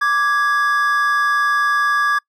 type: tone pair together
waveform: triangle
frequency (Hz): 1170 / 1661.2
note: D6 / G#6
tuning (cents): -7 / 0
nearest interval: tritone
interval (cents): 607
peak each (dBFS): -15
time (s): 0.01-2.19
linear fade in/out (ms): 10
effects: noise-tail reverb RT60 0.1 s tail -25 dB re dry